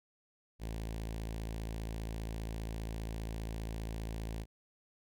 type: tone with notch filter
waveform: sawtooth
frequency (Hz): 55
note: A1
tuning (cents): 0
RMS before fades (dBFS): -40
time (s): 0.59-4.46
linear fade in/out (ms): 50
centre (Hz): 1300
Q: 1.7
effects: none